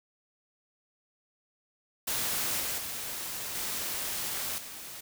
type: noise with level steps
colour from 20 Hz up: white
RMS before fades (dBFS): -31 / -33 / -37 / -34 / -43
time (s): 2.07-5.01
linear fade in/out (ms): 10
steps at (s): 2.6 / 2.78 / 3.55 / 4.58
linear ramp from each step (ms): 2
effects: none